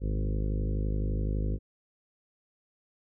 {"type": "harmonic tone with a mistuned harmonic", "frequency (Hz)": 51.91, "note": "G#1", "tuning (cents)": 0, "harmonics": [1, 2, 3, 4, 5, 6, 7, 8, 9, 10], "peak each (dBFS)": [-28, -34, -38, -40, -42, -44, -45, -46, -47, -48], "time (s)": [0, 1.59], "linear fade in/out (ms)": 50, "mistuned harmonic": 3, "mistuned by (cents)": -25, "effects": []}